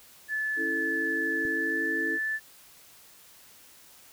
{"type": "tone with pitch glide", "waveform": "sine", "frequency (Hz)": [1734, 1750.1], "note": ["A6", "A6"], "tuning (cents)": [-26, -10], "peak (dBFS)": -27, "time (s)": [0.28, 2.4], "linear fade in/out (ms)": 50, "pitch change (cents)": 16, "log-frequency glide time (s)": [1.5, 1.85]}
{"type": "chord", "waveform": "sine", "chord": "A major", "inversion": "first", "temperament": "equal", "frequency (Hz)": [277.2, 329.6, 440], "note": ["C#4", "E4", "A4"], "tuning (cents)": [0, 0, 0], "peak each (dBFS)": [-37, -33, -36], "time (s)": [0.56, 2.19], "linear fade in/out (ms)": 50}
{"type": "click", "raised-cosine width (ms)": 3, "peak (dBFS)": -30, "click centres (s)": 1.452}
{"effects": ["white hiss -54 dBFS RMS until 4.12 s"]}